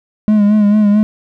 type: tone with vibrato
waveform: triangle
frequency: 208.8 Hz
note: G#3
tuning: 10 cents sharp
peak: -5 dBFS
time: 0.28-1.03 s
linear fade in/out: 0 ms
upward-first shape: sine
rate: 4.5 Hz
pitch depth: 46 cents each way
effects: none